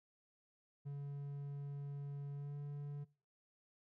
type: tone with pitch glide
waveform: triangle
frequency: 141.9 to 144.21 Hz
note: C#3 to D3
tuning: +41 to -31 cents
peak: -40 dBFS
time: 0.85-3.05 s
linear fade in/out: 20 ms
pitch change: +28 cents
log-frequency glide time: 2.33-2.56 s
effects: noise-tail reverb RT60 0.4 s tail -23 dB re dry